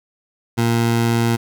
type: tone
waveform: 20% pulse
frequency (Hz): 116.54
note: A#2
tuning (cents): 0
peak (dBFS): -10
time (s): 0.57-1.37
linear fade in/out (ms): 20
effects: none